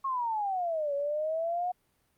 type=exponential two-way sweep; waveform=sine; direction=down then up; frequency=1100 to 559 to 731 Hz; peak=-28 dBFS; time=0.04-1.72 s; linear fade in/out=10 ms; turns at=0.94 s; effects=pink hiss -72 dBFS RMS until 2.17 s + Opus 48 kbps